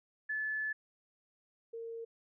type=tone pair in turn; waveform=sine; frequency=1731 / 458.5 Hz; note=A6 / A#4; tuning=-29 / -29 cents; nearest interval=octave + major seventh; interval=2300 cents; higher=first; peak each=-33 / -40 dBFS; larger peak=first; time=0.29-0.73 / 1.73-2.05 s; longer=first; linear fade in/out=10 ms; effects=none